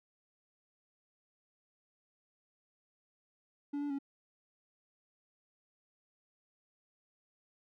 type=tone with pitch steps; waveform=triangle; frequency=287 / 289.3 / 277.6 Hz; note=D4 / D4 / C#4; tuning=-40 / -26 / +3 cents; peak=-32 dBFS; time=3.73-3.988 s; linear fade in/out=10 ms; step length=86 ms; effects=none